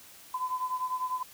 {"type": "beating tone pair", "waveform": "sine", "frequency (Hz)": [1012, 1022], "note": ["B5", "C6"], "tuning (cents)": [42, -41], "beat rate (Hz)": 10, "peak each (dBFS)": [-31, -35], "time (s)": [0.34, 1.23], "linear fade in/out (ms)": 5, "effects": ["white hiss -52 dBFS RMS until 1.33 s"]}